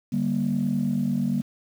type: chord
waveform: sine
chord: G minor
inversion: second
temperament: equal with one note detuned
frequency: 146.83 / 196 / 236.6 Hz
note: D3 / G3 / Bb3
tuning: 0 / 0 / +26 cents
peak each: -28 / -25 / -24 dBFS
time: 0.12-1.42 s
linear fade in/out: 10 ms
effects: tanh soft clip ceiling -15 dBFS + 8-bit